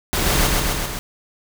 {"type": "noise with echo", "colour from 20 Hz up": "pink", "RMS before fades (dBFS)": -20, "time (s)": [0.13, 0.47], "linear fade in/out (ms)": 0, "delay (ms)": 130, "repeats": 4, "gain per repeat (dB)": -2, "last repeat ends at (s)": 0.99, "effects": []}